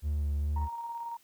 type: tone with vibrato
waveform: triangle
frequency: 73.42 Hz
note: D2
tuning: in tune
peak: -25 dBFS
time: 0.02-0.69 s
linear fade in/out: 50 ms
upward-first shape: sine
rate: 2.4 Hz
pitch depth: 26 cents each way
type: tone with tremolo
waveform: sine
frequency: 933 Hz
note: A#5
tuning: 1 cent sharp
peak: -34 dBFS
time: 0.56-1.17 s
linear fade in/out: 5 ms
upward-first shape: square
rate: 18 Hz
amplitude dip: 30%
effects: tanh soft clip ceiling -21 dBFS + white hiss -64 dBFS RMS until 1.23 s